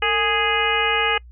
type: harmonic tone with a mistuned harmonic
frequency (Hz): 415.3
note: G#4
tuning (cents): 0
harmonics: 1 / 2 / 3 / 4 / 5 / 6 / 7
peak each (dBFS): -25 / -25 / -25 / -25 / -25 / -25 / -25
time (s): 0.02-1.18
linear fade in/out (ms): 5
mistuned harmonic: 1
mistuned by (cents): +150
effects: noise-tail reverb RT60 0.1 s tail -26 dB re dry + added 60 Hz sine -40 dBFS peak until 1.31 s